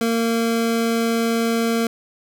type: tone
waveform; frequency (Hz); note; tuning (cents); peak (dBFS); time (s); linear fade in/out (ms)
25% pulse; 229.5; A#3; -27; -14; 0.01-1.87; 2
effects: none